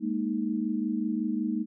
sine chord, Ab suspended second, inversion none, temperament equal, 207.7 / 233.1 / 311.1 Hz, Ab3 / Bb3 / Eb4, 0 / 0 / 0 cents, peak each -31 / -30 / -31 dBFS, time 0-1.66 s, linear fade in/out 50 ms, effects none

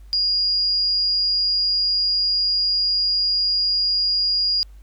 sine tone, 4854 Hz, D#8, 44 cents flat, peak -17 dBFS, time 0.13-4.63 s, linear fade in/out 0 ms, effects added 50 Hz sine -40 dBFS peak until 4.82 s + pink hiss -61 dBFS RMS until 4.82 s

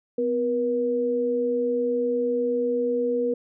sine tone pair together, 251.4 / 479.6 Hz, B3 / A#4, +31 / +49 cents, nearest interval major seventh, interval 1118 cents, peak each -28 / -22 dBFS, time 0.18-3.34 s, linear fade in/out 5 ms, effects none

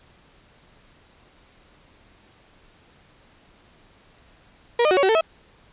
35% pulse tone with pitch steps, 475.1 / 609 / 370.8 / 560 / 380.8 / 445.3 / 647 Hz, A#4 / D#5 / F#4 / C#5 / F#4 / A4 / E5, +33 / -37 / +4 / +18 / +50 / +21 / -32 cents, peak -14 dBFS, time 4.79-5.21 s, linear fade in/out 5 ms, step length 60 ms, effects pink hiss -55 dBFS RMS until 5.72 s + resampled to 8000 Hz

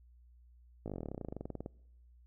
slowing click train, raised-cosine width 2 ms, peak -27 dBFS, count 25, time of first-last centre 0.86-1.661 s, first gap 18 ms, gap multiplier 1.05, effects noise-tail reverb RT60 0.9 s tail -25 dB re dry + added 60 Hz sine -58 dBFS peak until 2.26 s

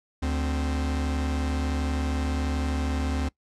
45% pulse tone pair together, 73.41 / 261.6 Hz, D2 / C4, 0 / 0 cents, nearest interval octave + minor seventh, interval 2200 cents, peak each -26 / -31 dBFS, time 0.22-3.29 s, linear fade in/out 10 ms, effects noise-tail reverb RT60 0.1 s tail -21 dB re dry + low-pass 8000 Hz 12 dB/octave

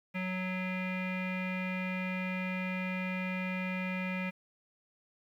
square tone with low-pass filter, 185 Hz, F#3, in tune, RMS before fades -35 dBFS, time 0.14-4.31 s, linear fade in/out 20 ms, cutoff 2300 Hz, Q 8.6, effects 11-bit

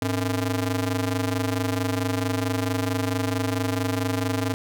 sawtooth ring-modulated tone, 185.1 Hz, F#3, 1 cent sharp, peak -16 dBFS, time 0.02-4.54 s, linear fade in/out 0 ms, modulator 80.3 Hz, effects none

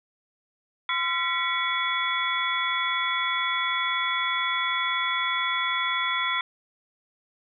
sine tone cluster, 1023 / 1365 / 1948 / 2229 / 3409 Hz, C6 / F6 / B6 / C#7 / G#7, -39 / -40 / -24 / +9 / +45 cents, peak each -30 dBFS, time 0.89-6.41 s, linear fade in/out 2 ms, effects none

